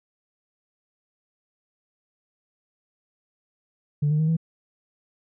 sine tone with pitch steps, 146.83 / 152.01 / 157.37 / 162.92 Hz, D3 / D#3 / D#3 / E3, 0 / -40 / +20 / -20 cents, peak -17 dBFS, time 4.02-4.368 s, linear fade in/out 10 ms, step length 87 ms, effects tanh soft clip ceiling -16 dBFS

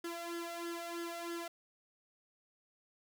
sawtooth tone with flanger, 340.2 Hz, F4, 45 cents flat, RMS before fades -42 dBFS, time 0.04-1.48 s, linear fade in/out 5 ms, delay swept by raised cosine 0.6 to 1.44 ms, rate 3.1 Hz, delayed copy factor +0.75, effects none

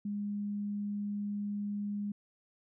sine tone, 204.9 Hz, G#3, 23 cents flat, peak -33 dBFS, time 0.05-2.12 s, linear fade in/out 5 ms, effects none

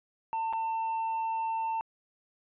triangle tone with dropouts, 898 Hz, A5, 35 cents sharp, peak -27 dBFS, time 0.33-1.81 s, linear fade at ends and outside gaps 0 ms, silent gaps 0.527-0.534 s, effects resampled to 8000 Hz

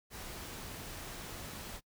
pink noise, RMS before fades -45 dBFS, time 0.1-1.81 s, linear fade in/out 50 ms, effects noise-tail reverb RT60 0.1 s tail -24 dB re dry

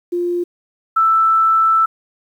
sine tone pair in turn, 350.4 / 1322.9 Hz, F4 / E6, +6 / +6 cents, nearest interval octave + major seventh, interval 2300 cents, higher second, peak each -16 / -10 dBFS, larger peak second, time 0.12-0.44 / 0.96-1.86 s, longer second, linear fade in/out 10 ms, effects 8-bit

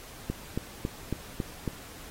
click train, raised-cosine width 3 ms, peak -16 dBFS, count 6, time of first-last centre 0.3-1.677 s, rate 3.63 Hz, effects pink hiss -47 dBFS RMS until 2.1 s + AAC 48 kbps

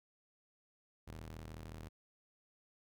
sawtooth ring-modulated tone, 79.3 Hz, D#2, 33 cents sharp, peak -40 dBFS, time 1.07-1.89 s, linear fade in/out 10 ms, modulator 22.7 Hz, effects none

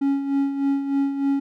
triangle tone with tremolo, 277.2 Hz, C#4, in tune, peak -15 dBFS, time 0.01-1.4 s, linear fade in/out 10 ms, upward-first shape sine, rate 3.3 Hz, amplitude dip 60%, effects none

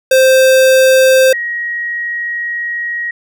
square / sine tone pair in turn, 523.3 / 1893 Hz, C5 / A#6, 0 / +26 cents, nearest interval octave + minor seventh, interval 2226 cents, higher second, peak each -6 / -16 dBFS, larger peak first, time 0.11-1.33 / 1.33-3.11 s, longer second, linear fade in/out 5 ms, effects none

